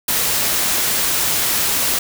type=noise; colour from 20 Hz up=white; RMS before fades=-18 dBFS; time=0.08-1.99 s; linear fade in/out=5 ms; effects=none